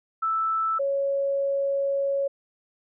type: tone pair in turn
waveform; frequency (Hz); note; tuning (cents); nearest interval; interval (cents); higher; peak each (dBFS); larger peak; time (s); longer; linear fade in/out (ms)
sine; 1318.5 / 554.4; E6 / C#5; 0 / 0; octave + minor third; 1500; first; -22; neither; 0.22-0.79 / 0.79-2.28; second; 10
effects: none